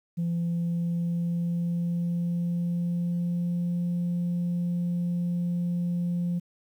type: tone with pitch glide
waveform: sine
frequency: 170.1 to 174.48 Hz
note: F3 to F3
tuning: -45 to -1 cents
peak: -23 dBFS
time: 0.17-6.4 s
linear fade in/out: 20 ms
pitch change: +44 cents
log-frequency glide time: 0.28-3.85 s
effects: tanh soft clip ceiling -23 dBFS + 10-bit